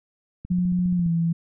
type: click train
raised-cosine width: 5 ms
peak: -24 dBFS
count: 10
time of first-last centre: 0.45-1.062 s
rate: 14.7 Hz
type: tone with pitch glide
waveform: sine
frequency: 179.1 to 167.11 Hz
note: F3 to E3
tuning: +44 to +24 cents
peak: -19 dBFS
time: 0.5-1.33 s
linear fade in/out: 10 ms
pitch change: -120 cents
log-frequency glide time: 0.94-1.1 s
effects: none